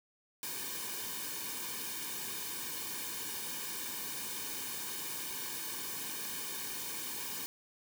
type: noise with comb filter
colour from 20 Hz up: white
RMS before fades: -40 dBFS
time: 0.43-7.46 s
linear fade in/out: 0 ms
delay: 1.5 ms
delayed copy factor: -0.9
effects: none